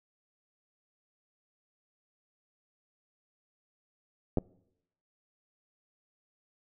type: clicks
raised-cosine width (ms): 2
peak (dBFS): -15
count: 2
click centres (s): 4.373 / 4.384
effects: noise-tail reverb RT60 0.8 s tail -24 dB re dry